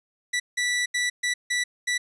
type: tone bursts at uneven times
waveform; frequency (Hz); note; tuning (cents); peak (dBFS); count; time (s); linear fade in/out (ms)
sawtooth; 1962; B6; -12; -19; 6; 0.33-0.4 / 0.57-0.86 / 0.94-1.1 / 1.23-1.34 / 1.5-1.64 / 1.87-1.98; 10
effects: resampled to 22050 Hz